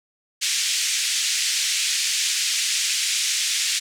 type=band-pass noise; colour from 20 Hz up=white; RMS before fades=-23 dBFS; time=0.41-3.8 s; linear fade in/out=20 ms; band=2100 to 7800 Hz; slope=24 dB/octave; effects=none